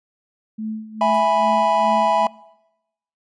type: tone with tremolo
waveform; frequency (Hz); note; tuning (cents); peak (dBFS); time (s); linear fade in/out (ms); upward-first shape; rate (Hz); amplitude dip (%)
sine; 217.7; A3; -18; -23; 0.58-2.27; 10; sine; 2.4; 75
type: chord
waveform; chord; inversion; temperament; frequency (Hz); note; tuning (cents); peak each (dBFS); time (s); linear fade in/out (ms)
triangle; E major; none; equal; 659.3 / 830.6 / 987.8; E5 / G#5 / B5; 0 / 0 / 0; -17; 1.01-2.27; 2
type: noise with exponential decay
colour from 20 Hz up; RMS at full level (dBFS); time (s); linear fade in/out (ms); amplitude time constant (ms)
violet; -36; 1.14-1.32; 5; 38
effects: noise-tail reverb RT60 0.9 s tail -22 dB re dry + resampled to 22050 Hz